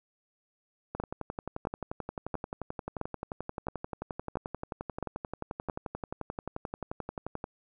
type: two click trains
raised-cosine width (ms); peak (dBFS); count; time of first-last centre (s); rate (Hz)
1; -18 / -21; 8 / 75; 1-5.698 / 0.95-7.441; 1.49 / 11.4
effects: none